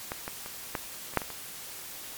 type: clicks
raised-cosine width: 0.5 ms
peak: -17 / -19 / -25 / -14 / -27 / -7 / -21 / -25 dBFS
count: 8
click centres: 0.119 / 0.279 / 0.461 / 0.752 / 1.137 / 1.173 / 1.218 / 1.303 s
effects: white hiss -42 dBFS RMS until 2.17 s + MP3 96 kbps